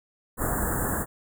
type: band-stop noise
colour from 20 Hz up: pink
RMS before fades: -27 dBFS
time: 0.37-1.06 s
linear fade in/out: 50 ms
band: 1800 to 7200 Hz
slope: 96 dB/octave
effects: none